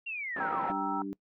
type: linear sweep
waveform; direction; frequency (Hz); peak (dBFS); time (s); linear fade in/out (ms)
sine; down; 2794 to 659.3; -34; 0.06-0.71; 10
type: band-pass noise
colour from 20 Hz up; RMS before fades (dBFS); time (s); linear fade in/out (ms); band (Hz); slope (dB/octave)
pink; -39; 0.36-0.72; 5; 190 to 1900; 24
type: chord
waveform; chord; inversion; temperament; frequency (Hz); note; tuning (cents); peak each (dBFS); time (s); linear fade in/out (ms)
sine; E diminished; first; equal with one note detuned; 784 / 941 / 1318.5; G5 / Bb5 / E6; 0 / +16 / 0; -35; 0.4-1.02; 2
type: harmonic tone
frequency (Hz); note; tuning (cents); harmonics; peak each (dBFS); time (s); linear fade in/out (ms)
98; G2; 0; 2 / 3 / 4; -40 / -35 / -44; 0.7-1.13; 0
effects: noise-tail reverb RT60 0.1 s tail -23 dB re dry